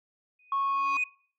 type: tone with exponential growth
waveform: sine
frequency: 2489 Hz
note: D#7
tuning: in tune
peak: -22 dBFS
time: 0.39-1.04 s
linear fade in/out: 5 ms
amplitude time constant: 140 ms
type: tone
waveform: sine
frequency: 1100 Hz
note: C#6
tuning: 14 cents flat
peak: -24 dBFS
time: 0.52-0.97 s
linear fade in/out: 2 ms
effects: noise-tail reverb RT60 0.5 s tail -23 dB re dry + tanh soft clip ceiling -21 dBFS